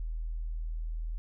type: tone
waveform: sine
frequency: 40.33 Hz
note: E1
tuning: 37 cents flat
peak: -32 dBFS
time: 0-1.18 s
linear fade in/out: 0 ms
effects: none